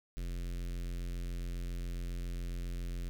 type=tone with notch filter; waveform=square; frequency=43.65 Hz; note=F1; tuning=in tune; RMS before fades=-38 dBFS; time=0.17-3.09 s; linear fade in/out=0 ms; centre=880 Hz; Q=0.54; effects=none